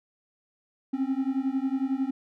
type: beating tone pair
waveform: triangle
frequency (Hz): 261.6 / 272.6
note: C4 / C#4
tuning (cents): 0 / -29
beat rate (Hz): 11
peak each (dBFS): -26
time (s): 0.93-2.11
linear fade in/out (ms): 10
effects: none